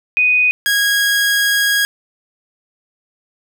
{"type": "tone pair in turn", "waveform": ["sine", "sawtooth"], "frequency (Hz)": [2489, 1644.5], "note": ["D#7", "G#6"], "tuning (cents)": [0, -18], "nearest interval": "perfect fifth", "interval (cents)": 718, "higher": "first", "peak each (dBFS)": [-10, -9], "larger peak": "second", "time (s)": [[0.17, 0.51], [0.66, 1.85]], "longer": "second", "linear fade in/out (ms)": 0, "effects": []}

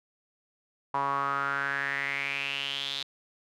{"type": "tone with band-pass filter sweep", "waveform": "sawtooth", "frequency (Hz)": 139.3, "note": "C#3", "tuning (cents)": 9, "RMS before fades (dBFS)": -31, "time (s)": [0.94, 3.03], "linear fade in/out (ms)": 5, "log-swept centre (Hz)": [980, 3800], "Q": 6.4, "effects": []}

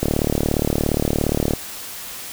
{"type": "click train", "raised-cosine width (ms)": 2, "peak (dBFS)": -5, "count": 57, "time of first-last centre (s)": [0.03, 1.535], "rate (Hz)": 37.2, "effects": ["white hiss -33 dBFS RMS until 2.32 s"]}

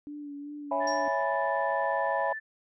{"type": "tone with vibrato", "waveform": "sine", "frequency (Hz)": 290, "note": "D4", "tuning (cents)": -22, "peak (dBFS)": -37, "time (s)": [0.07, 1.08], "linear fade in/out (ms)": 0, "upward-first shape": "sine", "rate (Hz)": 2.6, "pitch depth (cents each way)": 30}
{"type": "chord", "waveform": "sine", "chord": "C# minor seventh", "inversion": "none", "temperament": "equal", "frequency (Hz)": [554.4, 659.3, 830.6, 987.8], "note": ["C#5", "E5", "G#5", "B5"], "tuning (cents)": [0, 0, 0, 0], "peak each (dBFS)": -31, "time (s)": [0.71, 2.33], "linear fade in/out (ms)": 5}
{"type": "tone", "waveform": "sine", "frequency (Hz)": 1760, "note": "A6", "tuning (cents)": 0, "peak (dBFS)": -34, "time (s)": [0.8, 2.4], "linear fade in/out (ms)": 20}
{"type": "tone with exponential decay", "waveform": "sine", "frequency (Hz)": 5588, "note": "F8", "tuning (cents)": 0, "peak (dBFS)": -31, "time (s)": [0.87, 1.24], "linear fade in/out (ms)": 5, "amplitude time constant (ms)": 79}
{"effects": ["tanh soft clip ceiling -15 dBFS"]}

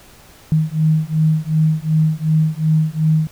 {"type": "beating tone pair", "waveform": "sine", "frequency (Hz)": [155.56, 158.26], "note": ["D#3", "D#3"], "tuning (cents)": [0, 30], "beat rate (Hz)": 2.7, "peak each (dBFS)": -16, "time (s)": [0.52, 3.27], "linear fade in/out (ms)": 0, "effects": ["pink hiss -45 dBFS RMS until 3.31 s"]}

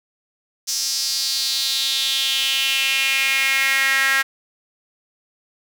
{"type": "tone with high-pass filter sweep", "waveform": "sawtooth", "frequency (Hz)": 269.9, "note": "C#4", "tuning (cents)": -46, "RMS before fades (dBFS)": -20, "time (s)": [0.67, 4.23], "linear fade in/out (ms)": 20, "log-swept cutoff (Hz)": [5600, 1700], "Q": 4.1, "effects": []}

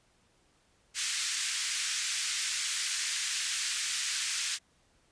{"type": "band-pass noise", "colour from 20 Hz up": "white", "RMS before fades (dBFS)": -33, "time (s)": [0.94, 4.59], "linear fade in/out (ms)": 50, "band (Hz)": [1600, 8400], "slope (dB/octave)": 24, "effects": ["pink hiss -68 dBFS RMS until 5.11 s", "resampled to 22050 Hz"]}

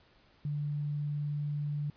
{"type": "tone", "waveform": "sine", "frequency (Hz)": 146.8, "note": "D3", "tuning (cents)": 0, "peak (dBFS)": -31, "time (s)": [0.45, 1.9], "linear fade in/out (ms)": 2, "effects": ["pink hiss -64 dBFS RMS until 1.96 s", "resampled to 11025 Hz"]}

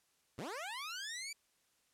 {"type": "linear sweep", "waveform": "15% pulse", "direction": "up", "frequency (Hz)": [97, 2349], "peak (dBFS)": -35, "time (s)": [0.38, 1.33], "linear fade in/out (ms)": 5, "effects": ["white hiss -75 dBFS RMS until 1.93 s", "low-pass 11000 Hz 12 dB/octave"]}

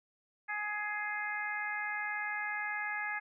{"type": "harmonic tone", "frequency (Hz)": 418.4, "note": "G#4", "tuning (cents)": 13, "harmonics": [2, 3, 4, 5, 6], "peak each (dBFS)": [-41, -45, -37, -39, -48], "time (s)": [0.48, 3.2], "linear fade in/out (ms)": 20, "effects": []}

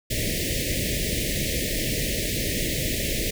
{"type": "band-stop noise", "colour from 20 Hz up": "pink", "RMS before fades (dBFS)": -26, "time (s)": [0.1, 3.31], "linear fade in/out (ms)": 10, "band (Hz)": [630, 1800], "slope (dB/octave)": 96, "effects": []}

